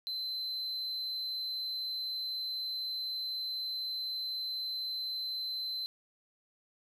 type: tone with amplitude modulation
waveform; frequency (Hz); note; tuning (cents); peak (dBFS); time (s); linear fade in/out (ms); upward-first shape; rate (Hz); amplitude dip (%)
triangle; 4066; B7; +50; -32; 0.07-5.86; 0; sine; 245; 25
effects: none